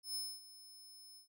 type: tone with ADSR envelope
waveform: sawtooth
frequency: 5220 Hz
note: E8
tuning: 18 cents flat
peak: -35 dBFS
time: 0.03-1.28 s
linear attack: 120 ms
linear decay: 250 ms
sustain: -17 dB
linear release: 110 ms
effects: none